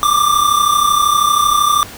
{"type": "tone pair together", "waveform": "square", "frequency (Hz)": [1166.2, 1199], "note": ["D6", "D6"], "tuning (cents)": [-13, 36], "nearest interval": "unison", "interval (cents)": 49, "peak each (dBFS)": -14, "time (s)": [0.03, 1.83], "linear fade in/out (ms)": 0, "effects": ["pink hiss -33 dBFS RMS until 1.97 s"]}